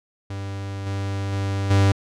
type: tone with level steps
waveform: 45% pulse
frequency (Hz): 98.5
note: G2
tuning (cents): +9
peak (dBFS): -28 / -24 / -22 / -14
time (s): 0.3-1.92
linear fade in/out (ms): 5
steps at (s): 0.86 / 1.32 / 1.7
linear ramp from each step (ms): 10
effects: low-pass 7000 Hz 12 dB/octave